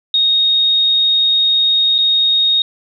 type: tone with dropouts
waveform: sine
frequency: 3729 Hz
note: A#7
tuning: in tune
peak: -10 dBFS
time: 0.14-2.62 s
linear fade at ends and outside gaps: 2 ms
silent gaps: 1.982-1.986 s
effects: none